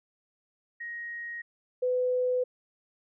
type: tone pair in turn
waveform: sine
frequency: 1880 / 501.8 Hz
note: A#6 / B4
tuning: +14 / +28 cents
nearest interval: octave + major seventh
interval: 2286 cents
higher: first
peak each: -35 / -24 dBFS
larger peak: second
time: 0.8-1.42 / 1.82-2.44 s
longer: neither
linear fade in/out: 10 ms
effects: none